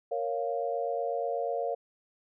sine chord, Bb minor, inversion none, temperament equal, 466.2 / 554.4 / 698.5 Hz, Bb4 / Db5 / F5, 0 / 0 / 0 cents, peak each -33 dBFS, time 0.11-1.75 s, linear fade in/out 10 ms, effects none

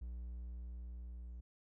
triangle tone with level ramp, 59.9 Hz, A#1, 48 cents sharp, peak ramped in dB -40 to -44 dBFS, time 0.01-1.41 s, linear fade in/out 10 ms, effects none

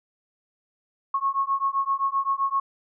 sine beating tone pair, 1091 / 1098.7 Hz, C#6 / C#6, -28 / -16 cents, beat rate 7.7 Hz, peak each -25 dBFS, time 1.14-2.6 s, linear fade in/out 5 ms, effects none

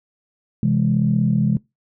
sine chord, C augmented, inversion none, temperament equal with one note detuned, 130.81 / 166.44 / 207.7 Hz, C3 / E3 / G#3, 0 / +17 / 0 cents, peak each -19 / -20 / -18 dBFS, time 0.63-1.57 s, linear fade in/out 2 ms, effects noise-tail reverb RT60 0.2 s tail -22 dB re dry + tanh soft clip ceiling -6 dBFS

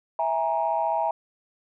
sine tone cluster, 657 / 824 / 939 Hz, E5 / G#5 / A#5, -6 / -14 / +12 cents, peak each -26 dBFS, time 0.19-1.11 s, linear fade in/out 2 ms, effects tanh soft clip ceiling -13 dBFS

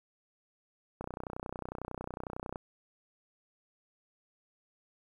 click train, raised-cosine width 1 ms, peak -24 dBFS, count 49, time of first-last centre 1.01-2.558 s, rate 31 Hz, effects 10-bit

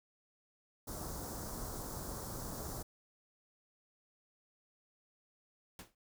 pink band-stop noise, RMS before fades -43 dBFS, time 0.87-2.83 s, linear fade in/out 10 ms, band 1300 to 5200 Hz, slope 24 dB/octave
pink noise with exponential decay, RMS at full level -45 dBFS, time 5.79-5.95 s, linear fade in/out 2 ms, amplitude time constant 33 ms
effects none

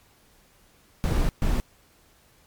brown noise bursts at uneven times, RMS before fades -22 dBFS, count 2, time 1.04-1.29 / 1.42-1.6 s, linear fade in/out 0 ms, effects pink hiss -59 dBFS RMS until 2.46 s + MP3 96 kbps

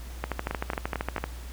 two click trains, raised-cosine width 0.5 ms, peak -13 / -14 dBFS, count 14 / 4, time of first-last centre 0.24-1.24 / 0.51-1.181 s, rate 13 / 4.47 Hz, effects added 60 Hz sine -37 dBFS peak until 1.52 s + pink hiss -48 dBFS RMS until 1.52 s

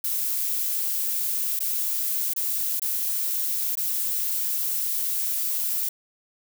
violet noise with dropouts, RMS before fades -26 dBFS, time 0.04-5.89 s, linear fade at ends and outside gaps 5 ms, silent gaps 1.592-1.603 / 2.336-2.362 / 2.797-2.818 / 3.754-3.772 s, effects none

